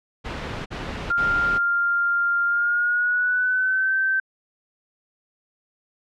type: noise bursts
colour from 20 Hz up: pink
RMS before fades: -30 dBFS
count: 3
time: 0.24-1.588 s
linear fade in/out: 20 ms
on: 420 ms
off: 44 ms
type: tone with pitch glide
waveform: sine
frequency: 1396.9 to 1550 Hz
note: F6 to G6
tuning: 0 to -20 cents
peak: -18 dBFS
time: 1.1-4.2 s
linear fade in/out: 5 ms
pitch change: +180 cents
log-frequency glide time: 2.46-3.95 s
effects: low-pass 3000 Hz 12 dB/octave